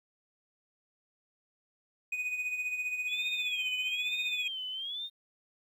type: tone with tremolo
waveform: triangle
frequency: 2489 Hz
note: D#7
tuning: in tune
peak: -28 dBFS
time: 2.12-4.48 s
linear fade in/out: 5 ms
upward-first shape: sine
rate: 15 Hz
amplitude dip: 55%
type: tone with vibrato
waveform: sine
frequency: 3322 Hz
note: G#7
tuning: in tune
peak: -35 dBFS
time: 3.07-5.1 s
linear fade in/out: 50 ms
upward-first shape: sine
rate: 1.1 Hz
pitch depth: 170 cents each way
effects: 11-bit